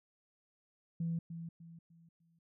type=tone with echo; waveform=sine; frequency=166.5 Hz; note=E3; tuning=18 cents sharp; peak=-32 dBFS; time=1-1.19 s; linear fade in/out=5 ms; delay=300 ms; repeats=4; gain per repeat=-9 dB; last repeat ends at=2.39 s; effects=tanh soft clip ceiling -28 dBFS